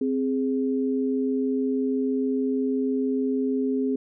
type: tone pair together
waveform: sine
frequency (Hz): 261.6 / 415.3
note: C4 / G#4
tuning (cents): 0 / 0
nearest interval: minor sixth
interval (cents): 800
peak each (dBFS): -23 / -27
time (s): 0.01-3.96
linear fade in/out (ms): 5
effects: none